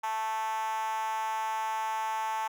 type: tone with high-pass filter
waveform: 5% pulse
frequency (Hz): 220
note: A3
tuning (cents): 0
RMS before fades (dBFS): -32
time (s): 0.03-2.48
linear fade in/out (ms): 10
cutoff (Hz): 900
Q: 9.1
effects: none